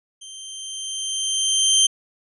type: tone with level ramp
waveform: 20% pulse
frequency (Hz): 3136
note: G7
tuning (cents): 0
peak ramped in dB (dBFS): -32 to -7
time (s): 0.21-1.87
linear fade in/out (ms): 10
effects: resampled to 24000 Hz